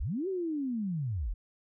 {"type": "linear two-way sweep", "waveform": "sine", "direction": "up then down", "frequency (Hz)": [32.6, 392.5, 32.6], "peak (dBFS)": -30, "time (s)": [0, 1.34], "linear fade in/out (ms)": 10, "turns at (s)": 0.28, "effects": []}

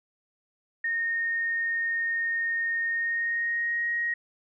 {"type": "tone with pitch glide", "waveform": "sine", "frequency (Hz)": [1844, 1881.7], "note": ["A#6", "A#6"], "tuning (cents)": [-19, 16], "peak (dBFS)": -25, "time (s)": [0.84, 4.14], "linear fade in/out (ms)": 5, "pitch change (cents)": 35, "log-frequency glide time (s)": [2.88, 3.89], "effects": []}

